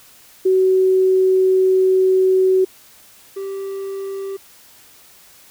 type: tone pair in turn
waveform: sine / triangle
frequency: 375.9 / 390.4 Hz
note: F#4 / G4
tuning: +27 / -7 cents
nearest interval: minor second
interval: 66 cents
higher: second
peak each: -11 / -22 dBFS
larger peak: first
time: 0.45-2.65 / 3.36-4.37 s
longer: first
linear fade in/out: 10 ms
effects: white hiss -47 dBFS RMS until 5.5 s